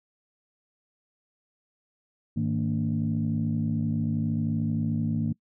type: tone cluster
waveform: sine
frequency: 104.7 / 157.8 / 227.4 / 288.1 Hz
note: G#2 / D#3 / A#3 / D4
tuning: +15 / +25 / -43 / -33 cents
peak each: -30 / -28 / -27 / -35 dBFS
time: 2.36-5.33 s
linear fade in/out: 10 ms
effects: noise-tail reverb RT60 0.1 s tail -24 dB re dry + tanh soft clip ceiling -16 dBFS